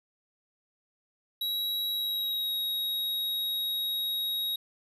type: tone with pitch glide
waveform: square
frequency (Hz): 3870 to 3793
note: B7 to A#7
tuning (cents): -36 to +29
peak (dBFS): -29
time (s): 1.41-4.56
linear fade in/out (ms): 5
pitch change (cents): -35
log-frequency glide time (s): 1.92-2.52
effects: none